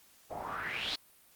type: noise with low-pass filter sweep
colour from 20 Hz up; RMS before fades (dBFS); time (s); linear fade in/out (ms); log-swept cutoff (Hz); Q
white; -37; 0.3-0.96; 10; 610 to 4400; 4.6
effects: white hiss -62 dBFS RMS until 1.35 s + Opus 48 kbps